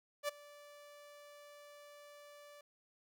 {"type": "tone with ADSR envelope", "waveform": "sawtooth", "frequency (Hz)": 583, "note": "D5", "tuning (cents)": -13, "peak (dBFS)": -29, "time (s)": [0.23, 2.61], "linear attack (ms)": 54, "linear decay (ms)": 13, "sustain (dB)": -22, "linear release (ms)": 3, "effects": []}